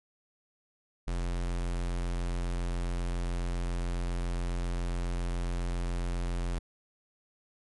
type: tone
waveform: square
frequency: 43.65 Hz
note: F1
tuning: in tune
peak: -30 dBFS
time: 1.07-6.59 s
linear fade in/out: 10 ms
effects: MP3 48 kbps